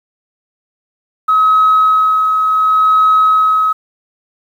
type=tone with tremolo; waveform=sine; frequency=1277 Hz; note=D#6; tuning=45 cents sharp; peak=-5 dBFS; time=1.28-3.73 s; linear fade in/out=10 ms; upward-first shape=sine; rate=0.69 Hz; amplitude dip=40%; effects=tanh soft clip ceiling -3 dBFS + 7-bit